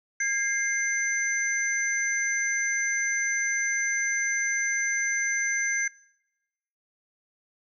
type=tone cluster; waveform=sine; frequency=1625 / 2104 / 6110 Hz; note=G#6 / C7 / G8; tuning=-38 / +9 / -45 cents; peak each=-28 / -28 / -29 dBFS; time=0.2-5.88 s; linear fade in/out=5 ms; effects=noise-tail reverb RT60 1.0 s tail -25 dB re dry